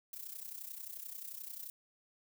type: noise with amplitude modulation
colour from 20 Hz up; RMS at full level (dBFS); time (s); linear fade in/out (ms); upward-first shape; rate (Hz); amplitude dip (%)
violet; -43; 0.13-1.7; 2; sine; 31.4; 75
effects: none